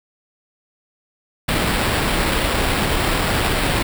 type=noise with sample-and-hold; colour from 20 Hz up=pink; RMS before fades=-19 dBFS; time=1.48-3.83 s; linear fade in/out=10 ms; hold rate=6300 Hz; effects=none